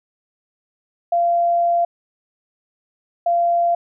sine tone bursts at uneven times, 689 Hz, F5, 24 cents flat, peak -14 dBFS, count 2, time 1.12-1.85 / 3.26-3.75 s, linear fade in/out 5 ms, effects none

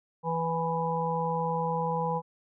harmonic tone with a mistuned harmonic, 164.81 Hz, E3, in tune, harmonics 1 / 3 / 5 / 6, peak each -32 / -32 / -32 / -32 dBFS, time 0.23-2.22 s, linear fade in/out 50 ms, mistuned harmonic 5, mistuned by +17 cents, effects none

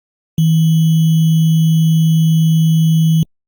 sine tone with sample-and-hold, 160.9 Hz, E3, 42 cents flat, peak -8 dBFS, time 0.38-3.23 s, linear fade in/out 2 ms, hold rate 3150 Hz, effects Opus 48 kbps

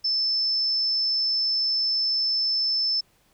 sine tone, 5274 Hz, E8, in tune, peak -21 dBFS, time 0.04-3.01 s, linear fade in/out 10 ms, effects pink hiss -63 dBFS RMS until 3.33 s

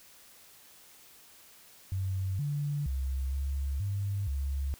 sine tone with pitch steps, 95 / 145.2 / 66.5 / 69.1 / 99.6 / 69 Hz, F#2 / D3 / C2 / C#2 / G2 / C#2, +46 / -19 / +29 / -5 / +28 / -7 cents, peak -29 dBFS, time 1.92-4.74 s, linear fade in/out 0 ms, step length 470 ms, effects white hiss -56 dBFS RMS until 4.79 s

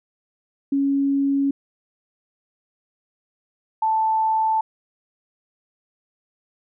sine tone pair in turn, 277.4 / 880.7 Hz, C#4 / A5, +1 / +1 cents, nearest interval octave + minor sixth, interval 2000 cents, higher second, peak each -17 dBFS, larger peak neither, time 0.72-1.51 / 3.82-4.61 s, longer neither, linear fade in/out 5 ms, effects none

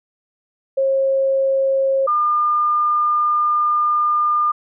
sine tone pair in turn, 539 / 1206.2 Hz, C#5 / D6, -49 / +46 cents, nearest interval octave + major second, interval 1395 cents, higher second, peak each -14 dBFS, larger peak neither, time 0.77-2.07 / 2.07-4.52 s, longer second, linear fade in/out 10 ms, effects none

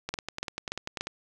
two click trains, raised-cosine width 0.2 ms, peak -16 / -13 dBFS, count 11 / 4, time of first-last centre 0.09-1.07 / 0.14-1.01 s, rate 10.2 / 3.45 Hz, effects none

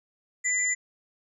sine tone pair together, 1998 / 7097 Hz, B6 / A8, +20 / +14 cents, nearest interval octave + minor seventh, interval 2194 cents, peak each -26 dBFS, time 0.44-0.75 s, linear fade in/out 20 ms, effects none

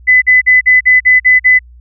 sine tone bursts, 2008 Hz, B6, 28 cents sharp, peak -3 dBFS, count 8, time 0.07-1.592 s, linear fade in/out 20 ms, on 150 ms, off 46 ms, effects added 60 Hz sine -35 dBFS peak until 1.8 s

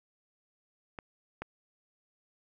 clicks, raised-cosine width 0.5 ms, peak -25 / -22 dBFS, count 2, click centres 0.988 / 1.42 s, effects none

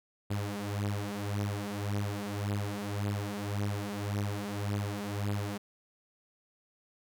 sawtooth beating tone pair, 101.2 / 103 Hz, G#2 / G#2, -44 / -14 cents, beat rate 1.8 Hz, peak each -31 dBFS, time 0.3-5.58 s, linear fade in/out 10 ms, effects none

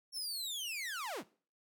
sawtooth linear sweep, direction down, 5490 to 107.4 Hz, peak -35 dBFS, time 0.12-1.24 s, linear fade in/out 50 ms, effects noise-tail reverb RT60 0.4 s tail -19 dB re dry

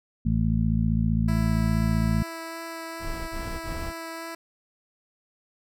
harmonic tone, 55.3 Hz, A1, 9 cents sharp, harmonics 1 / 2 / 3 / 4, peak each -26 / -26 / -26 / -26 dBFS, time 0.25-2.23 s, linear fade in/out 10 ms
10% pulse tone with vibrato, 329.6 Hz, E4, in tune, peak -26 dBFS, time 1.28-4.35 s, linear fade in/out 5 ms, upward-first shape sine, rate 2.4 Hz, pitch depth 8 cents each way
brown noise bursts, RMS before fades -33 dBFS, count 3, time 2.99-3.93 s, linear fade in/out 50 ms, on 300 ms, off 20 ms
effects none

